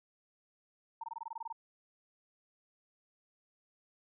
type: tone bursts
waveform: sine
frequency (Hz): 912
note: A#5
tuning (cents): -38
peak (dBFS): -38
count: 11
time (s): 1.01-1.527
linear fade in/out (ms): 5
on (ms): 27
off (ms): 22
effects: none